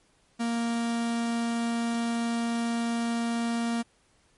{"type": "tone", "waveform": "45% pulse", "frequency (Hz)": 233.1, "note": "A#3", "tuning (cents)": 0, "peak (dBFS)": -26, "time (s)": [0.39, 3.83], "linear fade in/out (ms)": 20, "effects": ["pink hiss -65 dBFS RMS until 4.37 s", "MP3 48 kbps"]}